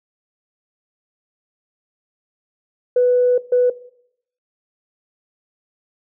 sine tone bursts at uneven times, 494.8 Hz, B4, 3 cents sharp, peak -10 dBFS, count 2, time 2.96-3.38 / 3.52-3.7 s, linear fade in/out 5 ms, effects noise-tail reverb RT60 0.7 s tail -18 dB re dry + tanh soft clip ceiling -6 dBFS

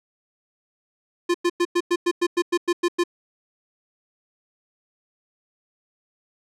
square tone bursts, 349.2 Hz, F4, in tune, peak -18 dBFS, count 12, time 1.29-3.038 s, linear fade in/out 10 ms, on 54 ms, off 100 ms, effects low-pass 8000 Hz 12 dB/octave

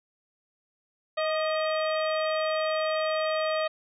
harmonic tone with a mistuned harmonic, 629 Hz, D#5, 19 cents sharp, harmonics 1 / 2 / 3 / 4 / 5 / 6 / 7, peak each -26 / -32 / -36 / -38 / -40 / -42 / -43 dBFS, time 1.17-3.68 s, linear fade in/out 10 ms, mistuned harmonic 2, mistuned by -39 cents, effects none

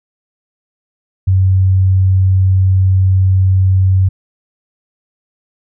sine tone, 94.4 Hz, F#2, 35 cents sharp, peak -7 dBFS, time 1.27-4.09 s, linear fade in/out 10 ms, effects none

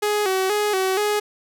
sawtooth tone with vibrato, 397.5 Hz, G4, 24 cents sharp, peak -15 dBFS, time 0.02-1.2 s, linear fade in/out 10 ms, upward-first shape square, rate 2.1 Hz, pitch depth 86 cents each way, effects none

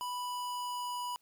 square tone with pitch glide, 987.8 to 981.5 Hz, B5 to B5, 0 to -11 cents, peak -36 dBFS, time 0.01-1.16 s, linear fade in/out 0 ms, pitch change -11 cents, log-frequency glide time 0.16-1.02 s, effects white hiss -73 dBFS RMS until 1.21 s

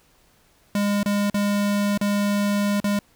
square tone with dropouts, 203.7 Hz, G#3, 33 cents flat, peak -20 dBFS, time 0.75-2.99 s, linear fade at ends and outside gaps 2 ms, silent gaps 1.031-1.059 / 1.3-1.343 / 1.976-2.012 / 2.802-2.842 s, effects pink hiss -59 dBFS RMS until 3.15 s

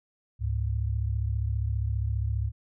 sine tone pair together, 70.2 / 105.11 Hz, C#2 / G#2, +22 / +21 cents, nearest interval perfect fifth, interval 699 cents, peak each -28 dBFS, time 0.39-2.52 s, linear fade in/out 50 ms, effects none

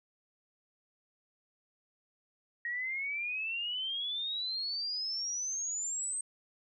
sine exponential sweep, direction up, 1879 to 8372 Hz, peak -33 dBFS, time 2.65-6.21 s, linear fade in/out 2 ms, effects none

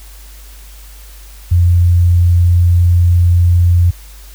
sine tone, 87.31 Hz, F2, in tune, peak -6 dBFS, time 1.51-3.91 s, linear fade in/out 10 ms, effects added 50 Hz sine -33 dBFS peak until 4.34 s + white hiss -41 dBFS RMS until 4.34 s

